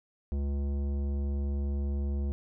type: tone with tanh clipping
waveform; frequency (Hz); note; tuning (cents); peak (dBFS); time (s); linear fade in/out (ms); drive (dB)
sine; 70.4; C#2; +27; -30; 0.32-2.32; 0; 14
effects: none